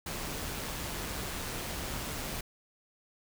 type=noise with amplitude modulation; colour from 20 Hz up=pink; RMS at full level=-36 dBFS; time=0.06-2.41 s; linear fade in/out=5 ms; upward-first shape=sine; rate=146 Hz; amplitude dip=30%; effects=none